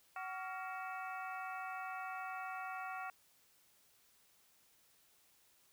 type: harmonic tone with a mistuned harmonic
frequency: 375.4 Hz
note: F#4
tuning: 25 cents sharp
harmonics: 2 / 3 / 4 / 5 / 6 / 7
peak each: -45 / -48 / -47 / -53 / -55 / -54 dBFS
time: 0.16-3.1 s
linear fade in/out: 2 ms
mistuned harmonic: 4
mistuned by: -130 cents
effects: white hiss -70 dBFS RMS until 5.72 s